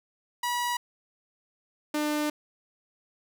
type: tone pair in turn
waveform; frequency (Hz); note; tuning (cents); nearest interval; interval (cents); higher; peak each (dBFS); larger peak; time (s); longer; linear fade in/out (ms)
sawtooth; 969 / 299.8; B5 / D4; -33 / +36; octave + minor sixth; 2031; first; -23 / -22; second; 0.43-0.77 / 1.94-2.3; second; 5
effects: none